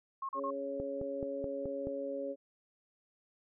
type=tone bursts; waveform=sine; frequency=1080 Hz; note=C#6; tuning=45 cents flat; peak=-35 dBFS; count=3; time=0.22-0.506 s; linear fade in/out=5 ms; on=70 ms; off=38 ms
type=harmonic tone; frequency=138.59 Hz; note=C#3; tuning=in tune; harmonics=2 / 3 / 4; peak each=-42 / -43 / -37 dBFS; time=0.34-2.36 s; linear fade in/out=50 ms
type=click train; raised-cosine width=2 ms; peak=-27 dBFS; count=6; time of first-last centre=0.8-1.871 s; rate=4.67 Hz
effects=none